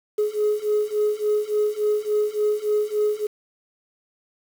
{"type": "beating tone pair", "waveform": "sine", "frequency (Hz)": [419.6, 423.1], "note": ["G#4", "G#4"], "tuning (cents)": [18, 32], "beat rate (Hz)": 3.5, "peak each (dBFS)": [-22, -21], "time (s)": [0.18, 3.27], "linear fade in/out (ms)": 10, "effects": ["tanh soft clip ceiling -14 dBFS", "7-bit"]}